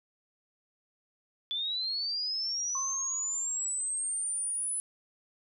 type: linear sweep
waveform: sine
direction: up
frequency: 3453 to 10110 Hz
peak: -30 dBFS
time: 1.51-4.8 s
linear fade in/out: 0 ms
type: tone with exponential decay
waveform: sine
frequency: 1078 Hz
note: C#6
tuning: 49 cents flat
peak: -34 dBFS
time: 2.75-3.81 s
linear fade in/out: 2 ms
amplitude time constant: 230 ms
effects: none